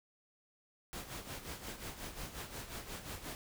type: noise with tremolo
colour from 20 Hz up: pink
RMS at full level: -43 dBFS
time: 0.93-3.35 s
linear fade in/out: 0 ms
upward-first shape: sine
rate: 5.6 Hz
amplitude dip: 65%
effects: none